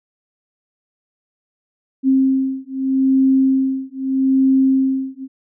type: beating tone pair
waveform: sine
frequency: 265.4 / 266.2 Hz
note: C4 / C4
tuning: +25 / +30 cents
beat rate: 0.8 Hz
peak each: -16 dBFS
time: 2.03-5.28 s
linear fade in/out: 50 ms
effects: none